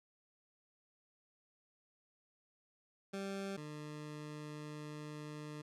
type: tone pair in turn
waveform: 20% pulse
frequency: 196 / 150.47 Hz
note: G3 / D3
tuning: 0 / +42 cents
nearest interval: perfect fourth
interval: 458 cents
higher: first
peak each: -35 / -40 dBFS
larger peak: first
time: 3.13-3.57 / 3.57-5.62 s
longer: second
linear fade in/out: 10 ms
effects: low-pass 9000 Hz 12 dB/octave